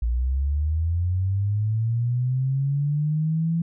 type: linear sweep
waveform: sine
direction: up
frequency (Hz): 56.5 to 168.3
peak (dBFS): -20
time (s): 0.02-3.62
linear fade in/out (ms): 5
effects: none